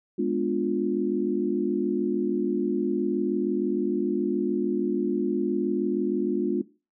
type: chord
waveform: sine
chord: G# diminished seventh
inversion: none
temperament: equal with one note detuned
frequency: 207.7 / 246.9 / 293.7 / 353.3 Hz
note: G#3 / B3 / D4 / F4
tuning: 0 / 0 / 0 / +20 cents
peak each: -29 / -30 / -28 / -26 dBFS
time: 0.18-6.62 s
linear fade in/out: 10 ms
effects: noise-tail reverb RT60 0.3 s tail -17 dB re dry